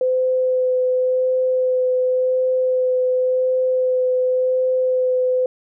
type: tone with vibrato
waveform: sine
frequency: 510 Hz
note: C5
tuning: 44 cents flat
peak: -15 dBFS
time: 0.01-5.46 s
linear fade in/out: 2 ms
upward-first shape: sine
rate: 0.91 Hz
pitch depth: 10 cents each way
effects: none